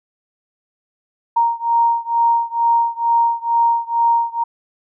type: beating tone pair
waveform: sine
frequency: 931 / 933.2 Hz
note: A#5 / A#5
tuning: -2 / +2 cents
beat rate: 2.2 Hz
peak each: -16 / -17 dBFS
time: 1.36-4.44 s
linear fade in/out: 10 ms
effects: none